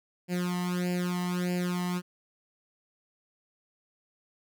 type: tone with flanger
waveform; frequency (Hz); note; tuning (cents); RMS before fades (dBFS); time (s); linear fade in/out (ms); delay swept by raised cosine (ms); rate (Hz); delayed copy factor
sawtooth; 178.6; F3; +39; -30; 0.28-2.02; 50; 0.41 to 1.01; 1.6; +1
effects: none